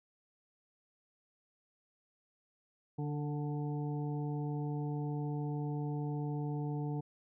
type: harmonic tone with a mistuned harmonic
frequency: 146.83 Hz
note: D3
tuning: in tune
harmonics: 1 / 2 / 3 / 5 / 6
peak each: -35 / -41 / -45 / -49 / -51 dBFS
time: 2.98-7.01 s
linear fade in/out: 10 ms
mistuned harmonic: 3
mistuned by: +18 cents
effects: none